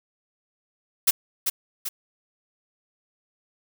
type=noise with echo; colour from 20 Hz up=blue; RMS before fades=-17 dBFS; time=1.07-1.11 s; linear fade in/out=10 ms; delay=390 ms; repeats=2; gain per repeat=-6 dB; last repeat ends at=1.89 s; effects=none